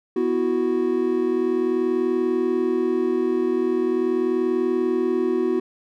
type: chord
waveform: triangle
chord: B suspended fourth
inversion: none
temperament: equal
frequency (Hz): 246.9 / 329.6 / 370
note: B3 / E4 / F#4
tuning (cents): 0 / 0 / 0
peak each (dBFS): -24 / -23 / -19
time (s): 0.16-5.6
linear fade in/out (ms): 5
effects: none